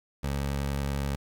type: tone with vibrato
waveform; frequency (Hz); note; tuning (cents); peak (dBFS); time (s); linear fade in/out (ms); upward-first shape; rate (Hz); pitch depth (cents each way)
20% pulse; 69.8; C#2; +13; -23; 0.23-1.16; 10; square; 11; 10
effects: 9-bit